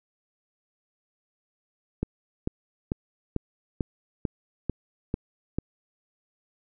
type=click train; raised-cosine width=3 ms; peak=-13 dBFS; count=9; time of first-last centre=2.03-5.586 s; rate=2.25 Hz; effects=none